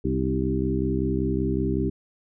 harmonic tone with a mistuned harmonic, 65.3 Hz, C2, 3 cents flat, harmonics 1 / 2 / 3 / 4 / 5 / 6, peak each -29 / -29 / -29 / -29 / -29 / -29 dBFS, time 0.04-1.9 s, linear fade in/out 10 ms, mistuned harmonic 5, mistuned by -28 cents, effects none

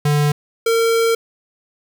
square tone pair in turn, 147.2 / 457.2 Hz, D3 / A#4, +4 / -34 cents, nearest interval octave + minor sixth, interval 1962 cents, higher second, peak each -14 dBFS, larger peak neither, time 0.05-0.32 / 0.66-1.15 s, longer second, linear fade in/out 5 ms, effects 8-bit

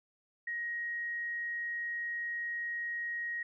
sine tone, 1885 Hz, A#6, 19 cents sharp, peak -34 dBFS, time 0.47-3.43 s, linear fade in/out 5 ms, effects none

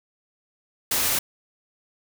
white noise, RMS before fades -23 dBFS, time 0.91-1.19 s, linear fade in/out 5 ms, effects none

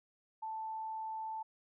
sine tone, 881 Hz, A5, 2 cents sharp, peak -38 dBFS, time 0.42-1.43 s, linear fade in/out 10 ms, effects none

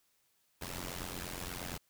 pink noise with amplitude modulation, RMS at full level -38 dBFS, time 0.61-1.78 s, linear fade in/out 10 ms, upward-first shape sine, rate 88.6 Hz, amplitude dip 90%, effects white hiss -74 dBFS RMS until 1.89 s

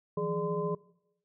sine tone cluster, 162.2 / 176.6 / 417.3 / 594 / 1028 Hz, E3 / F3 / G#4 / D5 / C6, -28 / +20 / +8 / +20 / -31 cents, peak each -37 / -37 / -31 / -39 / -38 dBFS, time 0.17-0.75 s, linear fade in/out 5 ms, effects noise-tail reverb RT60 0.8 s tail -21 dB re dry

